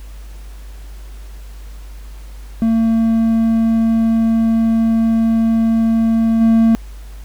triangle tone with level steps, 226.1 Hz, A3, 47 cents sharp, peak -9 / -6 dBFS, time 2.62-6.75 s, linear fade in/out 0 ms, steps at 6.4 s, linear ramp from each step 20 ms, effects added 50 Hz sine -30 dBFS peak until 7.24 s + pink hiss -46 dBFS RMS until 7.24 s

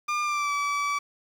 30% pulse tone with pitch glide, 1202 to 1150.4 Hz, D6 to D6, +40 to -36 cents, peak -22 dBFS, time 0.08-0.99 s, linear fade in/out 10 ms, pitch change -76 cents, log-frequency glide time 0.22-0.53 s, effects low-pass 6000 Hz 12 dB/octave + 8-bit

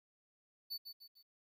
square tone with echo, 4491 Hz, C#8, 22 cents sharp, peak -40 dBFS, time 0.7-0.78 s, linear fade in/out 20 ms, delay 150 ms, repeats 3, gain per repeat -7 dB, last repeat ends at 1.23 s, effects 13-bit

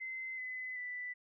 sine tone with pitch steps, 2060 / 2021 / 1982.9 Hz, C7 / B6 / B6, -28 / +39 / +6 cents, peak -39 dBFS, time 0-1.14 s, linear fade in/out 20 ms, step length 380 ms, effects none

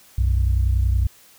sine tone pair together, 61.79 / 92.5 Hz, B1 / F#2, +2 / 0 cents, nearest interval perfect fifth, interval 698 cents, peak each -16 / -20 dBFS, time 0.18-1.07 s, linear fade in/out 5 ms, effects tanh soft clip ceiling -10 dBFS + white hiss -51 dBFS RMS until 1.38 s

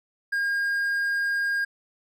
triangle tone, 1619 Hz, G#6, 45 cents flat, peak -21 dBFS, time 0.32-1.65 s, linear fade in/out 10 ms, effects none

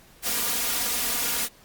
white noise with comb filter, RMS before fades -26 dBFS, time 0.22-1.49 s, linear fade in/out 50 ms, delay 4.2 ms, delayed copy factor +0.85, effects pink hiss -54 dBFS RMS until 1.64 s + Opus 48 kbps

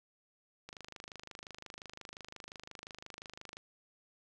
click train, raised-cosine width 0.2 ms, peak -29 dBFS, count 75, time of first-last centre 0.69-3.569 s, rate 25.7 Hz, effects none

